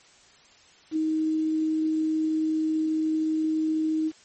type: tone with quantisation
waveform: sine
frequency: 314.6 Hz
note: D#4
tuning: 19 cents sharp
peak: -22 dBFS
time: 0.91-4.12 s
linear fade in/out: 50 ms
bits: 8
effects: white hiss -55 dBFS RMS until 4.24 s + MP3 32 kbps